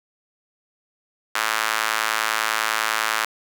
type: tone with high-pass filter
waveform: sawtooth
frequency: 110 Hz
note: A2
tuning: in tune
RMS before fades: -23 dBFS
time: 1.35-3.25 s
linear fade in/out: 5 ms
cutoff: 1300 Hz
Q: 1.6
effects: 7-bit